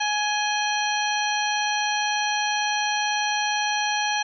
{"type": "harmonic tone with a mistuned harmonic", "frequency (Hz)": 837, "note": "G#5", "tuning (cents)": 13, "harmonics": [1, 2, 3, 4, 5, 7], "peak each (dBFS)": [-25, -28, -30, -31, -32, -33], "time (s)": [0, 4.23], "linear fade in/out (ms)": 10, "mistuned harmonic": 4, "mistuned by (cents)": -85, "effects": []}